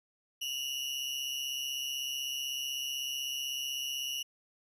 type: tone pair together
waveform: 35% pulse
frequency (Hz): 2794 / 2930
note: F7 / F#7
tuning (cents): 0 / -18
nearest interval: minor second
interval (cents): 82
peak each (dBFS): -37 / -34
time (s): 0.41-4.23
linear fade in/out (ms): 10
effects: resampled to 32000 Hz